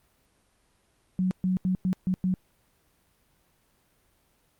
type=tone bursts at uneven times; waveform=sine; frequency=185 Hz; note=F#3; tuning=in tune; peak=-22 dBFS; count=6; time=1.19-1.31 / 1.44-1.57 / 1.65-1.75 / 1.85-1.93 / 2.07-2.14 / 2.24-2.34 s; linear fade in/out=0 ms; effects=pink hiss -67 dBFS RMS until 4.59 s + Opus 32 kbps